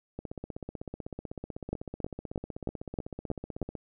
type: two click trains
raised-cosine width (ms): 2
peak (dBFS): -24 / -17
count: 58 / 7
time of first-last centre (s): 0.19-3.752 / 1.73-3.617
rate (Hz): 16 / 3.18
effects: none